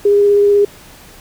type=tone with vibrato; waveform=sine; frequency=407.2 Hz; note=G#4; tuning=34 cents flat; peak=-7 dBFS; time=0.05-0.65 s; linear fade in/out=5 ms; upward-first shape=sine; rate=16 Hz; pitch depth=9 cents each way; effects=pink hiss -40 dBFS RMS until 1.2 s